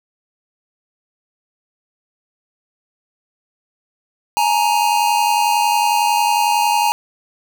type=tone pair together; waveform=square; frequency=841.3 / 932.3 Hz; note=G#5 / A#5; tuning=+22 / 0 cents; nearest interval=major second; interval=178 cents; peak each=-17 dBFS; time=4.37-6.92 s; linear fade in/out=0 ms; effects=7-bit